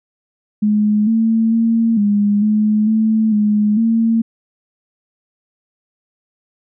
sine tone with pitch steps, 210.4 / 224.7 / 228 / 205.1 / 212.9 / 219.7 / 209.7 / 227 Hz, G#3 / A3 / A#3 / G#3 / G#3 / A3 / G#3 / A#3, +23 / +37 / -38 / -21 / +43 / -2 / +17 / -46 cents, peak -11 dBFS, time 0.62-4.22 s, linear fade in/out 10 ms, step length 450 ms, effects none

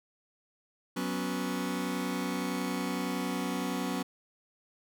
sawtooth chord, F# suspended fourth, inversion none, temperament just, 185 / 246.7 / 277.5 Hz, F#3 / B3 / C#4, 0 / -2 / +2 cents, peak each -31 dBFS, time 0.96-4.03 s, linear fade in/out 10 ms, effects none

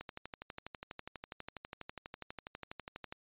click train, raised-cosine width 0.3 ms, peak -27 dBFS, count 39, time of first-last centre 0.01-3.125 s, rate 12.2 Hz, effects resampled to 8000 Hz

